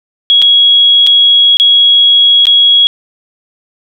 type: tone with dropouts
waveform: sine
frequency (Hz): 3322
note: G#7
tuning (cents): 0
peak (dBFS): -3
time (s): 0.3-2.87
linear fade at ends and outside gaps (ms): 0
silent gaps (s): 0.418-0.423 / 1.066-1.071 / 1.57-1.599 / 2.455-2.469
effects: none